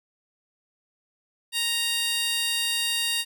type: tone with high-pass filter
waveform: 15% pulse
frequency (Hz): 932.3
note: A#5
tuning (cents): 0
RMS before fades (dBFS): -26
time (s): 1.52-3.25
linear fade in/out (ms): 50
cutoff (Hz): 3500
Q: 0.99
effects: none